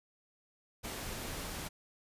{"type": "noise", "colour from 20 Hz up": "pink", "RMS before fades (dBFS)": -41, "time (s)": [0.83, 1.69], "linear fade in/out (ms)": 20, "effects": ["resampled to 32000 Hz"]}